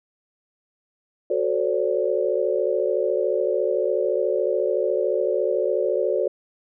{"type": "chord", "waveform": "sine", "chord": "D dominant seventh", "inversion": "first", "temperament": "equal with one note detuned", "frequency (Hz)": [370, 440, 523.3, 577.2], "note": ["F#4", "A4", "C5", "D5"], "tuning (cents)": [0, 0, 0, -30], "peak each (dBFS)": -25, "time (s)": [1.3, 6.28], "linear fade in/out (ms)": 5, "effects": []}